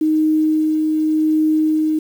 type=tone with tremolo; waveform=sine; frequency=311.1 Hz; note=D#4; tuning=in tune; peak=-12 dBFS; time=0.01-1.99 s; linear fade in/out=5 ms; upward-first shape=sine; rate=0.87 Hz; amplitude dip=25%; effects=7-bit